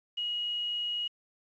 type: tone with quantisation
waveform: sine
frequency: 2896 Hz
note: F#7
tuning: 38 cents flat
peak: -30 dBFS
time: 0.17-1.08 s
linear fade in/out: 10 ms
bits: 9
effects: resampled to 16000 Hz